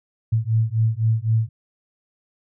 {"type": "beating tone pair", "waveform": "sine", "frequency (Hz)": [110, 113.9], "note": ["A2", "A#2"], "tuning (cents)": [0, -40], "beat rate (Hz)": 3.9, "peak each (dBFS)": -20, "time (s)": [0.32, 1.49], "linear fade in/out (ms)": 10, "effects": []}